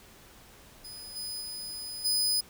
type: tone with level steps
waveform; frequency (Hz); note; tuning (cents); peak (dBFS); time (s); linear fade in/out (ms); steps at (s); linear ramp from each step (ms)
sawtooth; 5000; D#8; +8; -39 / -32 / -34 / -22; 0.84-2.41; 10; 1.15 / 1.4 / 2.04; 20
effects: pink hiss -54 dBFS RMS until 2.49 s